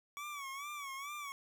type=tone with vibrato; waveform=25% pulse; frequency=1132 Hz; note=C#6; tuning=36 cents sharp; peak=-38 dBFS; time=0.17-1.32 s; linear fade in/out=0 ms; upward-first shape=sine; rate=2.3 Hz; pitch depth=91 cents each way; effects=none